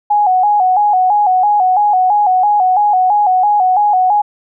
sine tone with vibrato, 784 Hz, G5, in tune, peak -8 dBFS, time 0.1-4.22 s, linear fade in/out 10 ms, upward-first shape square, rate 3 Hz, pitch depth 100 cents each way, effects none

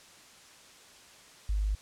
sine tone, 51.2 Hz, G#1, 24 cents flat, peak -26 dBFS, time 1.49-1.75 s, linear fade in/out 5 ms, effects white hiss -54 dBFS RMS until 1.81 s + low-pass 8000 Hz 12 dB/octave

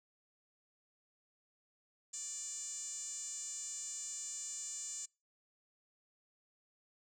5% pulse tone with band-pass filter, 587.3 Hz, D5, in tune, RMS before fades -44 dBFS, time 2.13-5.06 s, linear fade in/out 10 ms, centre 7300 Hz, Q 9.6, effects noise-tail reverb RT60 0.3 s tail -26 dB re dry

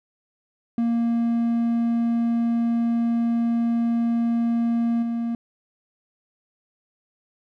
triangle tone with level steps, 233.1 Hz, A#3, in tune, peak -17 / -21 dBFS, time 0.78-5.35 s, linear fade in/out 2 ms, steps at 5.02 s, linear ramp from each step 10 ms, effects none

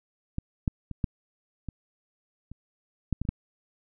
clicks, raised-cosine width 5 ms, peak -17 / -12 / -23 / -13 / -22 / -29 / -13 / -17 / -27 / -14 dBFS, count 10, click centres 0.384 / 0.678 / 0.913 / 1.042 / 1.687 / 2.516 / 3.127 / 3.216 / 3.252 / 3.29 s, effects none

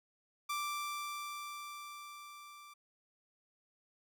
sawtooth tone with level ramp, 1174.7 Hz, D6, in tune, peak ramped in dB -31 to -49 dBFS, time 0.49-2.74 s, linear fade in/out 10 ms, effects none

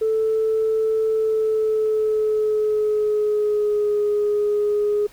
sine tone with pitch glide, 440 to 415.8 Hz, A4 to G#4, 0 to +2 cents, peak -16 dBFS, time 0.01-5.07 s, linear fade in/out 10 ms, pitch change -98 cents, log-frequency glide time 1.09-4.01 s, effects tanh soft clip ceiling -13 dBFS + pink hiss -50 dBFS RMS until 5.12 s

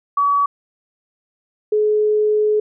sine tone pair in turn, 1137 / 424.7 Hz, C#6 / G#4, +44 / +39 cents, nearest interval octave + perfect fourth, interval 1705 cents, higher first, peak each -13 dBFS, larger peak neither, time 0.17-0.46 / 1.72-2.6 s, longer second, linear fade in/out 5 ms, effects none

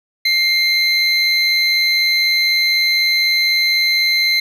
triangle tone pair together, 2112 / 4092 Hz, C7 / C8, +16 / -39 cents, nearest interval major seventh, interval 1145 cents, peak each -14 dBFS, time 0.25-4.4 s, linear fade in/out 5 ms, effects none

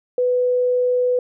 sine tone, 496.9 Hz, B4, 11 cents sharp, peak -15 dBFS, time 0.18-1.19 s, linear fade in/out 2 ms, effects none

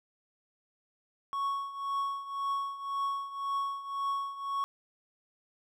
triangle tone with tremolo, 1108.7 Hz, C#6, in tune, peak -26 dBFS, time 1.33-4.64 s, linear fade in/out 0 ms, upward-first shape triangle, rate 1.9 Hz, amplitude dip 80%, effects none

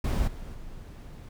brown noise with level steps, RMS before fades -25 / -39 / -42 dBFS, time 0.04-1.29 s, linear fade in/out 5 ms, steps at 0.27 / 0.54 s, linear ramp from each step 10 ms, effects none

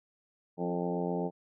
harmonic tone with a mistuned harmonic, 87.8 Hz, F2, 10 cents sharp, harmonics 2 / 3 / 4 / 5 / 6 / 7 / 8 / 9 / 10, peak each -34 / -39 / -38 / -36 / -41 / -40 / -50 / -40 / -46 dBFS, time 0.57-1.31 s, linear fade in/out 50 ms, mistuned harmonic 4, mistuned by -20 cents, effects none

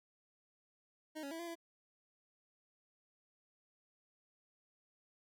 25% pulse tone with pitch steps, 311.2 / 278.8 / 328.1 / 341.5 / 335.2 Hz, D#4 / C#4 / E4 / F4 / E4, 0 / +10 / -8 / -39 / +29 cents, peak -39 dBFS, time 1.15-1.555 s, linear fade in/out 20 ms, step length 81 ms, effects none

